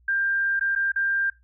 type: tone with dropouts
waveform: sine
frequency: 1591 Hz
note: G6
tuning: 25 cents sharp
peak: -21 dBFS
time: 0.08-1.3 s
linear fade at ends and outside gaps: 5 ms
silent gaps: 0.595-0.609 / 0.752-0.759 / 0.919-0.959 s
effects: noise-tail reverb RT60 0.2 s tail -18 dB re dry + added 60 Hz sine -56 dBFS peak until 1.43 s